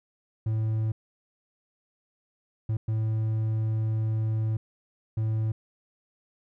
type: tone bursts at uneven times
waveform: triangle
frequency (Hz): 110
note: A2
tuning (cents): 0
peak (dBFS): -22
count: 4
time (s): 0.46-0.92 / 2.69-2.77 / 2.88-4.57 / 5.17-5.52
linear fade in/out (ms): 5
effects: none